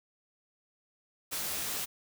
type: noise with comb filter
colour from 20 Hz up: white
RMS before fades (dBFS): -35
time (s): 1.31-1.86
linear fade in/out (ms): 20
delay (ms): 17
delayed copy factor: -0.5
effects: none